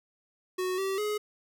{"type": "tone with pitch steps", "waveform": "square", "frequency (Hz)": [368.9, 386.1, 420.7], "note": ["F#4", "G4", "G#4"], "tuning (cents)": [-5, -26, 22], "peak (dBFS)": -29, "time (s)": [0.58, 1.18], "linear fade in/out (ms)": 10, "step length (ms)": 200, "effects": []}